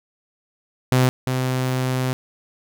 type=tone pair in turn; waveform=sawtooth; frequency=128 / 128.74 Hz; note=C3 / C3; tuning=-38 / -28 cents; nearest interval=unison; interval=10 cents; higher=second; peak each=-10 / -16 dBFS; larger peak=first; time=0.92-1.09 / 1.27-2.13 s; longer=second; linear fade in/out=0 ms; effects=none